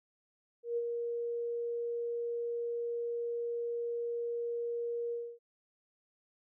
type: tone with ADSR envelope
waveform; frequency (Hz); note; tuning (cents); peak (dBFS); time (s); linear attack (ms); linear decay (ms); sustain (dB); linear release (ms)
sine; 471.6; A#4; +20; -29; 0.63-5.39; 140; 43; -4; 270
effects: none